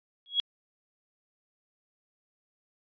sine tone with exponential growth, 3322 Hz, G#7, in tune, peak -19 dBFS, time 0.26-0.4 s, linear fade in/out 0 ms, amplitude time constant 30 ms, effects resampled to 11025 Hz

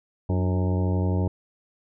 harmonic tone with a mistuned harmonic, 91.7 Hz, F#2, 15 cents flat, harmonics 1 / 2 / 3 / 4 / 5 / 6 / 7 / 9 / 10, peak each -22 / -28 / -32 / -34 / -36 / -38 / -39 / -41 / -42 dBFS, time 0.29-1.28 s, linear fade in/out 5 ms, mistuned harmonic 3, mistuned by +77 cents, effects none

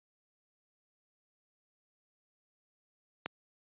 click, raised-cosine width 0.3 ms, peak -18 dBFS, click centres 3.26 s, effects high-pass 150 Hz 12 dB/octave + resampled to 8000 Hz

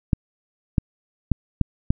clicks, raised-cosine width 5 ms, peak -5 dBFS, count 5, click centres 0.132 / 0.782 / 1.317 / 1.613 / 1.905 s, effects none

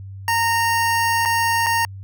25% pulse tone with dropouts, 923 Hz, A#5, 17 cents flat, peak -13 dBFS, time 0.28-1.85 s, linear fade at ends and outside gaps 1 ms, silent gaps 1.252-1.257 / 1.663-1.667 s, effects added 97 Hz sine -32 dBFS peak until 2.03 s

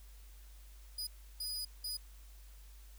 sawtooth tone bursts at uneven times, 4954 Hz, D#8, 8 cents flat, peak -35 dBFS, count 3, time 0.98-1.07 / 1.4-1.65 / 1.84-1.97 s, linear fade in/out 5 ms, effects added 50 Hz sine -52 dBFS peak until 2.98 s + white hiss -64 dBFS RMS until 2.98 s

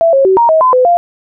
sine tone with pitch steps, 665 / 543 / 379.7 / 937 / 637 / 1019 / 506 / 696 Hz, E5 / C#5 / F#4 / A#5 / D#5 / C6 / B4 / F5, +15 / -36 / +45 / +9 / +41 / -46 / +42 / -6 cents, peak -5 dBFS, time 0.01-0.97 s, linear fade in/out 0 ms, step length 120 ms, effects none

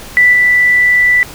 sine tone with level steps, 1975.5 Hz, B6, in tune, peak -4 / -6 dBFS, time 0.17-1.23 s, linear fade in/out 0 ms, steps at 0.33 s, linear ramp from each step 2 ms, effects pink hiss -31 dBFS RMS until 1.34 s

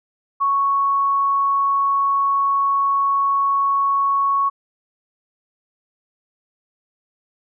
sine tone, 1108.7 Hz, C#6, in tune, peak -15 dBFS, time 0.4-4.5 s, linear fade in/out 20 ms, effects none

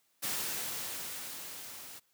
white noise with level ramp, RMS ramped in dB -34 to -48 dBFS, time 0.22-2 s, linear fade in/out 20 ms, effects white hiss -73 dBFS RMS until 2.13 s + high-pass 100 Hz 12 dB/octave

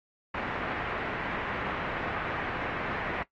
white low-pass noise, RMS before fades -34 dBFS, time 0.34-3.23 s, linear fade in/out 5 ms, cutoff 2000 Hz, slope 24 dB/octave, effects noise-tail reverb RT60 0.1 s tail -18 dB re dry + AAC 32 kbps

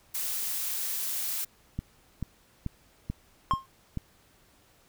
blue noise, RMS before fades -32 dBFS, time 0.14-1.45 s, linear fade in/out 10 ms
click train, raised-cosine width 5 ms, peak -19 dBFS, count 6, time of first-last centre 1.79-3.973 s, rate 2.29 Hz
triangle tone with exponential decay, 1066 Hz, C6, 32 cents sharp, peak -17 dBFS, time 3.51-3.66 s, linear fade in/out 0 ms, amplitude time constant 32 ms
effects pink hiss -62 dBFS RMS until 4.88 s

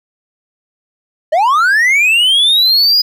triangle linear sweep, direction up, 587.3 to 4978 Hz, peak -6 dBFS, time 1.32-3.02 s, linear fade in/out 10 ms, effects none

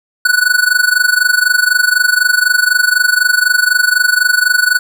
square tone with amplitude modulation, 1480 Hz, F#6, in tune, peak -6 dBFS, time 0.25-4.79 s, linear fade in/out 5 ms, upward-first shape sine, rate 24 Hz, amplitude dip 85%, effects none

